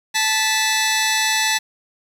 10% pulse tone pair together, 873.1 / 1975.5 Hz, A5 / B6, -14 / 0 cents, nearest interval octave + major second, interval 1414 cents, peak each -10 dBFS, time 0.14-1.59 s, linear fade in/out 20 ms, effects low-pass 9000 Hz 12 dB/octave + 7-bit

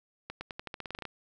accelerating click train, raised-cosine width 0.3 ms, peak -22 dBFS, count 13, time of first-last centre 0.3-1.053 s, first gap 110 ms, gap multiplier 0.89, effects none

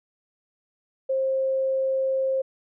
sine tone, 531 Hz, C5, 25 cents sharp, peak -21 dBFS, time 1.09-2.42 s, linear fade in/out 10 ms, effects none

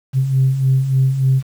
sine beating tone pair, 130 / 133.4 Hz, C3 / C3, -11 / +34 cents, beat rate 3.4 Hz, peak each -19 / -12 dBFS, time 0.13-1.43 s, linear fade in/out 50 ms, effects tanh soft clip ceiling -6 dBFS + 7-bit

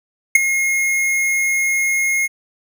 square tone with ADSR envelope, 2151 Hz, C7, 47 cents sharp, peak -4 dBFS, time 0.35-2.28 s, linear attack 5 ms, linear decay 14 ms, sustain -12 dB, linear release 28 ms, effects none

